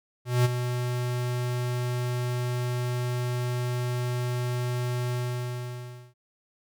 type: tone with ADSR envelope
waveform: square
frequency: 123.3 Hz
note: B2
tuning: 2 cents flat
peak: -18 dBFS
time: 0.25-6.14 s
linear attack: 200 ms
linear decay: 22 ms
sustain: -9 dB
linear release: 1000 ms
effects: none